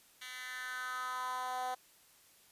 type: tone with high-pass filter sweep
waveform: 10% pulse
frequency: 253.5 Hz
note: B3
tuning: 45 cents sharp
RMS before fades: -40 dBFS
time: 0.21-1.75 s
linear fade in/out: 10 ms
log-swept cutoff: 2400 to 690 Hz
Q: 3.8
effects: white hiss -64 dBFS RMS until 2.51 s + resampled to 32000 Hz